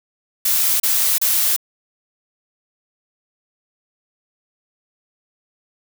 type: noise bursts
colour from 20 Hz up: blue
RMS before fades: -17 dBFS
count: 3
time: 0.45-1.564 s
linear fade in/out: 5 ms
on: 350 ms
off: 32 ms
effects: none